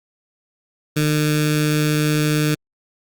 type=tone with notch filter; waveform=15% pulse; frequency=151.3 Hz; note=D#3; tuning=48 cents flat; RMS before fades=-18 dBFS; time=0.96-2.55 s; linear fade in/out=10 ms; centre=740 Hz; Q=0.6; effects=Opus 48 kbps